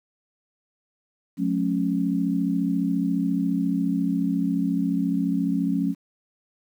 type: tone cluster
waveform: sine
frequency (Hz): 180 / 214.4 / 274.6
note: F#3 / A3 / C#4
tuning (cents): -47 / -45 / -16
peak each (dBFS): -25 / -27 / -24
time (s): 1.37-5.95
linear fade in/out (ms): 50
effects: 9-bit